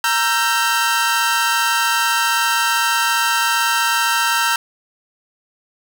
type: chord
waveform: sawtooth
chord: E diminished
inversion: second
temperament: equal with one note detuned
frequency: 932.3 / 1342.3 / 1568 Hz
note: Bb5 / E6 / G6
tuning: 0 / +31 / 0 cents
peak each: -16 dBFS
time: 0.04-4.56 s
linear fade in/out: 2 ms
effects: none